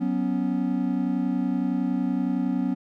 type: chord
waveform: triangle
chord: F# suspended fourth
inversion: none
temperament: just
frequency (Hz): 185 / 246.7 / 277.5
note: F#3 / B3 / C#4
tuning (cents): 0 / -2 / +2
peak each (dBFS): -26 / -24 / -25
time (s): 0-2.75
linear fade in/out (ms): 20
effects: none